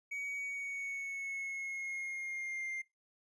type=tone with pitch glide; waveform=triangle; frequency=2255 to 2104 Hz; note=C#7 to C7; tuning=+29 to +9 cents; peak=-36 dBFS; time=0.11-2.82 s; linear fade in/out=10 ms; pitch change=-120 cents; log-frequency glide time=0.38-2.68 s; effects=noise-tail reverb RT60 0.2 s tail -21 dB re dry + resampled to 24000 Hz